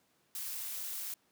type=noise with amplitude modulation; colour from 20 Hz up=blue; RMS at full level=-38 dBFS; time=0.35-1.14 s; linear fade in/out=2 ms; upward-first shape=sine; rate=199 Hz; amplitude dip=45%; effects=pink hiss -72 dBFS RMS until 1.31 s + high-pass 150 Hz 12 dB/octave